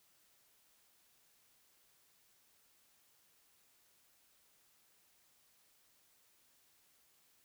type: silence
effects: white hiss -71 dBFS RMS until 7.44 s